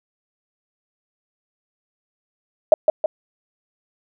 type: tone with echo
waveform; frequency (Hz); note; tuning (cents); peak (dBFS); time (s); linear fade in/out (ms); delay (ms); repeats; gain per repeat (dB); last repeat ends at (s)
sine; 622.3; D#5; 0; -5; 2.72-2.74; 2; 160; 2; -5; 3.06
effects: none